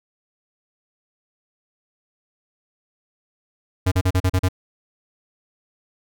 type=tone bursts; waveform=square; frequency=92.5 Hz; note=F#2; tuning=in tune; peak=-16 dBFS; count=7; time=3.86-4.487 s; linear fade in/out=10 ms; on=57 ms; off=38 ms; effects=none